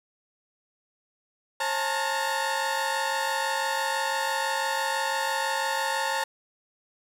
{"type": "tone cluster", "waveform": "30% pulse", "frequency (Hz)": [539, 856, 902, 1422, 1856], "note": ["C#5", "A5", "A5", "F6", "A#6"], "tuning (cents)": [-49, -48, 43, 31, -8], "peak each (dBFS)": [-30, -29, -26, -34, -33], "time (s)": [1.6, 6.24], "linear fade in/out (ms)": 5, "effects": ["low-pass 12000 Hz 12 dB/octave", "9-bit"]}